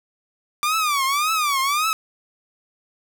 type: tone with vibrato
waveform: sawtooth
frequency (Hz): 1178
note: D6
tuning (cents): +5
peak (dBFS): -15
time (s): 0.63-1.93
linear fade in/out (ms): 0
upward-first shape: triangle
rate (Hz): 1.8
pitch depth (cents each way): 200
effects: none